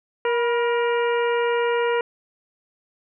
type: harmonic tone with a mistuned harmonic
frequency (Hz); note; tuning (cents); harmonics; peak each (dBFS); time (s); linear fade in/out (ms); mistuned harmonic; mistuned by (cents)
471.7; A#4; +20; 1 / 2 / 3 / 4 / 5 / 6; -20 / -26 / -30 / -32 / -34 / -36; 0.25-2.01; 2; 2; +52
effects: none